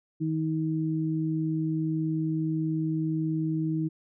sine tone pair together, 158.4 / 316.8 Hz, D#3 / D#4, +31 / +31 cents, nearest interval octave, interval 1200 cents, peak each -28 dBFS, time 0.2-3.89 s, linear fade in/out 20 ms, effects none

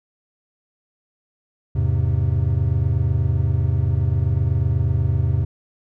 triangle chord, E augmented, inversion none, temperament equal with one note detuned, 82.41 / 102.99 / 130.81 Hz, E2 / G#2 / B#2, 0 / -14 / 0 cents, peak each -19 dBFS, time 1.75-5.45 s, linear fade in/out 10 ms, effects none

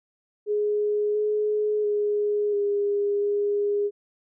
sine tone with pitch steps, 417.6 / 422.5 / 415.4 / 407 / 409.6 Hz, G#4 / G#4 / G#4 / G#4 / G#4, +10 / +30 / 0 / -35 / -24 cents, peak -21 dBFS, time 0.46-3.91 s, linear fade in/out 50 ms, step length 690 ms, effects none

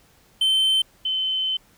triangle / sine tone pair in turn, 3090 / 3063 Hz, G7 / G7, -26 / -41 cents, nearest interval unison, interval 15 cents, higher first, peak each -15 / -21 dBFS, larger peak first, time 0.41-0.82 / 1.05-1.57 s, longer second, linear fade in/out 5 ms, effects pink hiss -57 dBFS RMS until 1.77 s

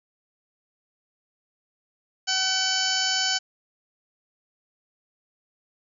harmonic tone with a mistuned harmonic, 757 Hz, F#5, 39 cents sharp, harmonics 1 / 2 / 3 / 4 / 5 / 6 / 7 / 8 / 9, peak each -33 / -29 / -37 / -28 / -38 / -28 / -29 / -34 / -32 dBFS, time 2.27-3.39 s, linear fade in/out 20 ms, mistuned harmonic 5, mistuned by +70 cents, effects none

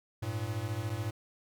square beating tone pair, 100.2 / 114.2 Hz, G2 / A#2, +38 / -35 cents, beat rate 14 Hz, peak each -37 / -36 dBFS, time 0.22-1.11 s, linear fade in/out 10 ms, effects none

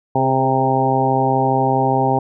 harmonic tone with a mistuned harmonic, 132.1 Hz, C3, 17 cents sharp, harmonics 1 / 2 / 3 / 4 / 5 / 6 / 7, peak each -21 / -22 / -22 / -24 / -24 / -18 / -22 dBFS, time 0.15-2.19 s, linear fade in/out 5 ms, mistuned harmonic 3, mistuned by +22 cents, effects none

